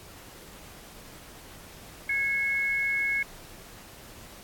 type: tone pair together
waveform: sine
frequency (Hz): 1658 / 2185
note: G#6 / C#7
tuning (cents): -3 / -26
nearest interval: perfect fourth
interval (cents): 477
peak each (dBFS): -32 / -25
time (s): 2.09-3.23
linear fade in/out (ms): 5
effects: pink hiss -48 dBFS RMS until 4.43 s + AAC 64 kbps